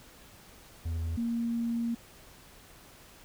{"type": "tone pair in turn", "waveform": ["triangle", "sine"], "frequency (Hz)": [82.41, 233.1], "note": ["E2", "A#3"], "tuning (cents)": [0, 0], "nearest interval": "octave + tritone", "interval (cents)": 1800, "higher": "second", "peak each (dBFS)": -28, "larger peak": "neither", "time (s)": [[0.85, 1.17], [1.17, 1.95]], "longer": "second", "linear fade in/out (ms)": 10, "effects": ["pink hiss -54 dBFS RMS until 3.24 s"]}